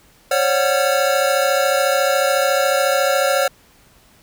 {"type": "tone cluster", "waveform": "square", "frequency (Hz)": [541, 575, 737, 1369], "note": ["C#5", "D5", "F#5", "F6"], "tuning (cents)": [-42, -37, -7, -35], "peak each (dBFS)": [-19, -21, -23, -23], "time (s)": [0.31, 3.48], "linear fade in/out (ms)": 5, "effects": ["pink hiss -52 dBFS RMS until 4.22 s"]}